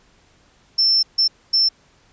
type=tone bursts at uneven times; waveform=sine; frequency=5350 Hz; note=E8; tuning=25 cents sharp; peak=-13 dBFS; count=3; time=0.78-1.03 / 1.18-1.28 / 1.53-1.69 s; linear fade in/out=10 ms; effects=pink hiss -56 dBFS RMS until 2.12 s + resampled to 16000 Hz